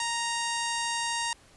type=harmonic tone; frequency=932.3 Hz; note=A#5; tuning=in tune; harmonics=1 / 2 / 3 / 4 / 5 / 6 / 7 / 8 / 9 / 10; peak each=-32 / -35 / -37 / -38 / -39 / -40 / -40 / -41 / -42 / -42 dBFS; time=0-1.33 s; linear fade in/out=2 ms; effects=pink hiss -57 dBFS RMS until 1.56 s + resampled to 24000 Hz